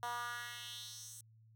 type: tone with high-pass filter sweep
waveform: 10% pulse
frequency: 239.8 Hz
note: A#3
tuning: 49 cents sharp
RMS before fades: -45 dBFS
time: 0.03-1.21 s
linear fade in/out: 0 ms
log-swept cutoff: 820 to 8200 Hz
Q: 2.5
effects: added 111 Hz sine -61 dBFS peak until 1.55 s